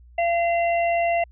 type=harmonic tone; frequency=684 Hz; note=F5; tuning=36 cents flat; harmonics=1 / 3 / 4; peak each=-19 / -29 / -31 dBFS; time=0.18-1.24 s; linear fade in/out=5 ms; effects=added 60 Hz sine -46 dBFS peak until 1.31 s